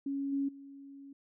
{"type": "tone with level steps", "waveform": "sine", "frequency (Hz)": 277.2, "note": "C#4", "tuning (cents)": 0, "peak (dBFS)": [-32, -29, -47], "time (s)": [0.06, 1.13], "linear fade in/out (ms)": 5, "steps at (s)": [0.32, 0.48], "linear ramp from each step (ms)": 10, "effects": []}